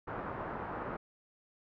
white low-pass noise, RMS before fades -40 dBFS, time 0.07-0.97 s, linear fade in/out 10 ms, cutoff 1300 Hz, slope 24 dB/octave, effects none

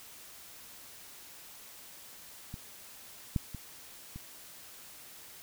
clicks, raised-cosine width 5 ms, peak -28 / -16 / -28 / -30 dBFS, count 4, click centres 2.541 / 3.362 / 3.547 / 4.16 s, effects white hiss -51 dBFS RMS until 5.42 s

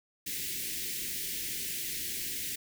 white band-stop noise, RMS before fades -36 dBFS, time 0.26-2.56 s, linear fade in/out 10 ms, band 430 to 1800 Hz, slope 48 dB/octave, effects none

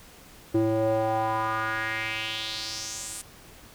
square tone with band-pass filter sweep, 110.5 Hz, A2, 8 cents sharp, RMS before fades -28 dBFS, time 0.54-3.22 s, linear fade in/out 10 ms, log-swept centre 360 to 9300 Hz, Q 3.3, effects pink hiss -50 dBFS RMS until 3.74 s

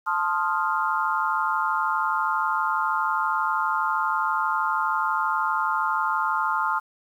sine chord, F dominant seventh, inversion first, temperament equal, 880 / 1046.5 / 1244.5 / 1396.9 Hz, A5 / C6 / Eb6 / F6, 0 / 0 / 0 / 0 cents, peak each -27 dBFS, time 0.06-6.8 s, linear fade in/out 20 ms, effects 9-bit

